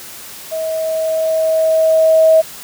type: tone with level ramp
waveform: sine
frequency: 640 Hz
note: D#5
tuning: 49 cents sharp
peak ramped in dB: -18 to -5 dBFS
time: 0.51-2.42 s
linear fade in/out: 20 ms
effects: white hiss -33 dBFS RMS until 2.63 s + high-pass 60 Hz 12 dB/octave